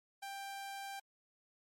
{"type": "tone", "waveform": "sawtooth", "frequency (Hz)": 789, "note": "G5", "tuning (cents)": 11, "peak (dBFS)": -39, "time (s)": [0.22, 1], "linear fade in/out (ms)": 10, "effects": ["MP3 64 kbps"]}